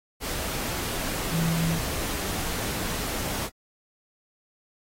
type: tone in noise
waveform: sine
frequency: 164.9 Hz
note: E3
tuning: 1 cent sharp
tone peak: -23 dBFS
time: 1.3-1.8 s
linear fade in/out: 50 ms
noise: pink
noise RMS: -31 dBFS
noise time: 0.2-3.5 s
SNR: +5 dB
effects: AAC 48 kbps